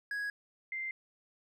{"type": "tone pair in turn", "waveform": ["triangle", "sine"], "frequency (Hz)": [1661.2, 2088], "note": ["G#6", "C7"], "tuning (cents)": [0, -4], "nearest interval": "major third", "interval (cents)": 396, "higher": "second", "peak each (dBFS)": [-32, -35], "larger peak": "first", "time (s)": [[0.11, 0.3], [0.72, 0.91]], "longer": "neither", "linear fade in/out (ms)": 2, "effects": []}